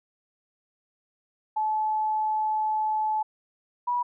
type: tone pair in turn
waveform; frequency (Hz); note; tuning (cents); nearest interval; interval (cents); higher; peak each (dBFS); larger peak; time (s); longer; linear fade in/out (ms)
sine; 863 / 973.2; A5 / B5; -34 / -26; major second; 208; second; -23; neither; 1.56-3.23 / 3.87-4.03; first; 10
effects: none